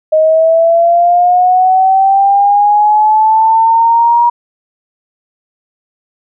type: linear sweep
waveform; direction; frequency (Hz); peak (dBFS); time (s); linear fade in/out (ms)
sine; up; 622.3 to 955; -5; 0.12-4.3; 10
effects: none